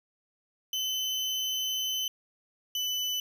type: tone pair in turn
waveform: 35% pulse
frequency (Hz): 3039 / 2997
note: F#7 / F#7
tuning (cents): +46 / +22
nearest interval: unison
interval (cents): 24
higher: first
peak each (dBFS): -27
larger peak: neither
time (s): 0.73-2.08 / 2.75-3.2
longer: first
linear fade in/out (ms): 2
effects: none